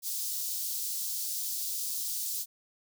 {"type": "high-pass noise", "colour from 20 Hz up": "white", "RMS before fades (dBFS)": -34, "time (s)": [0.02, 2.46], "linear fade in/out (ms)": 50, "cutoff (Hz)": 4300, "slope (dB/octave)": 24, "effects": []}